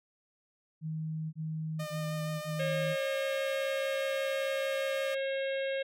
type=tone bursts; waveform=sine; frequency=157.8 Hz; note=D#3; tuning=25 cents sharp; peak=-33 dBFS; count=4; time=0.81-2.962 s; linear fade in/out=50 ms; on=520 ms; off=24 ms
type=tone with vibrato; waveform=sawtooth; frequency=606 Hz; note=D#5; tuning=46 cents flat; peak=-34 dBFS; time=1.79-5.15 s; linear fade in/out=10 ms; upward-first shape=triangle; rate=6.3 Hz; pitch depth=20 cents each way
type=harmonic tone; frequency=541 Hz; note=C#5; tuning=42 cents flat; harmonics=1 / 3 / 4 / 5 / 6 / 7; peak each=-31 / -41 / -43 / -45 / -47 / -48 dBFS; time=2.59-5.83 s; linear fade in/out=10 ms
effects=none